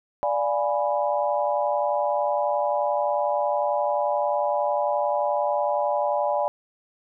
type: chord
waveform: sine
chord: D diminished seventh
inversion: none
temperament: equal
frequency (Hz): 587.3 / 698.5 / 830.6 / 987.8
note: D5 / F5 / Ab5 / Cb6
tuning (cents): 0 / 0 / 0 / 0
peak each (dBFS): -24 / -29 / -26 / -29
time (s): 0.23-6.48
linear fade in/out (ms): 0
effects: none